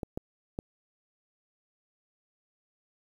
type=clicks; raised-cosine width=2 ms; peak=-20 dBFS; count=3; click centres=0.032 / 0.175 / 0.589 s; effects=9-bit